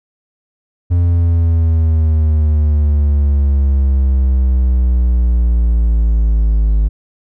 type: exponential sweep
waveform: triangle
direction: down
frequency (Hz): 87.5 to 51.91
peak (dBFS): -7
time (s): 0.9-6.89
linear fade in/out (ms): 20
effects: none